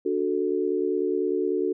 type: chord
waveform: sine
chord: D major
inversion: none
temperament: equal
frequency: 293.7 / 370 / 440 Hz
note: D4 / F#4 / A4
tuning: 0 / 0 / 0 cents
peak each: -29 / -25 / -27 dBFS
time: 0.05-1.73 s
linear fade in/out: 10 ms
effects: none